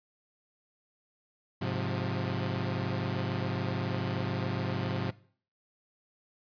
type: chord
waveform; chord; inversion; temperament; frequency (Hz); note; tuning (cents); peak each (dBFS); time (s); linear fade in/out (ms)
sawtooth; F minor; first; equal with one note detuned; 103.83 / 130.81 / 177.05; Ab2 / C3 / F3; 0 / 0 / +24; -31 / -30 / -31; 1.61-5.11; 10
effects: noise-tail reverb RT60 0.5 s tail -20 dB re dry + resampled to 11025 Hz